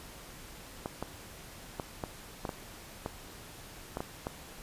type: clicks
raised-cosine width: 1 ms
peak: -20 dBFS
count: 10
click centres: 0.859 / 1.026 / 1.798 / 2.038 / 2.452 / 2.492 / 3.061 / 3.971 / 4.005 / 4.269 s
effects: pink hiss -49 dBFS RMS until 4.62 s + resampled to 32000 Hz